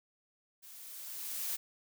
blue noise with level ramp, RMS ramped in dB -53 to -35 dBFS, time 0.62-1.57 s, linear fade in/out 20 ms, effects none

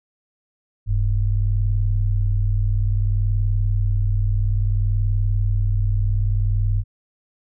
sine tone pair together, 40.58 / 101.2 Hz, E1 / G#2, -26 / -44 cents, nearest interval octave + major third, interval 1582 cents, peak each -19 dBFS, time 0.86-6.84 s, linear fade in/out 50 ms, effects none

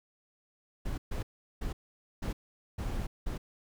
brown noise bursts at uneven times, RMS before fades -34 dBFS, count 6, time 0.85-0.98 / 1.11-1.23 / 1.61-1.73 / 2.22-2.33 / 2.78-3.07 / 3.26-3.38 s, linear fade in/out 10 ms, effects none

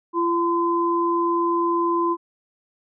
sine tone pair together, 341.1 / 1023 Hz, F4 / C6, -41 / -39 cents, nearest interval octave + perfect fifth, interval 1902 cents, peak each -21 dBFS, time 0.13-2.17 s, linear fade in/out 50 ms, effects none

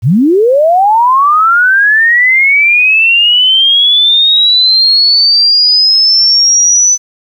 sine linear sweep, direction up, 94.6 to 6040 Hz, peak -4 dBFS, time 0.02-6.98 s, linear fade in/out 50 ms, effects 7-bit

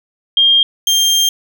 sine / 30% pulse tone pair in turn, 3213 / 3191 Hz, G7 / G7, +42 / +30 cents, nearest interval unison, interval 12 cents, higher first, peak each -7 dBFS, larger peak neither, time 0.37-0.63 / 0.87-1.29 s, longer second, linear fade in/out 2 ms, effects none

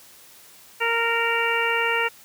harmonic tone, 463.1 Hz, A#4, 11 cents flat, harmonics 1 / 2 / 3 / 4 / 5 / 6, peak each -27 / -27 / -27 / -27 / -27 / -27 dBFS, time 0.8-2.09 s, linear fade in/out 20 ms, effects white hiss -49 dBFS RMS until 2.24 s + high-pass 80 Hz 12 dB/octave

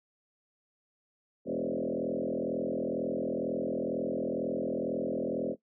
sine tone with frequency modulation, 392 Hz, G4, in tune, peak -29 dBFS, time 1.45-5.56 s, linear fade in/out 50 ms, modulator 42.1 Hz, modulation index 4.7, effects noise-tail reverb RT60 0.1 s tail -17 dB re dry

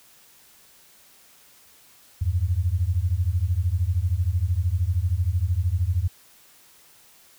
sine beating tone pair, 82.5 / 95.5 Hz, E2 / G2, +2 / -45 cents, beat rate 13 Hz, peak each -23 / -23 dBFS, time 2.21-6.08 s, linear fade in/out 10 ms, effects white hiss -54 dBFS RMS until 7.38 s

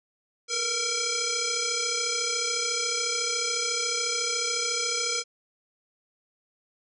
sine tone with frequency modulation, 478.5 Hz, A#4, 45 cents sharp, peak -25 dBFS, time 0.48-5.24 s, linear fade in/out 50 ms, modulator 923 Hz, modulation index 7.4, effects none

